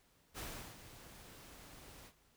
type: noise with ADSR envelope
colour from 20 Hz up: pink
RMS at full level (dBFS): -44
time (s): 0.34-2.13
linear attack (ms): 42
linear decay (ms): 370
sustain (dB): -12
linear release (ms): 67
effects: pink hiss -71 dBFS RMS until 2.36 s